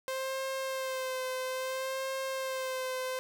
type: tone with vibrato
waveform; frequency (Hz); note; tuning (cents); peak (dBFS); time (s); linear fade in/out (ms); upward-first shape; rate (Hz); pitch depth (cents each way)
sawtooth; 523.3; C5; 0; -29; 0.08-3.19; 0; sine; 0.6; 29
effects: none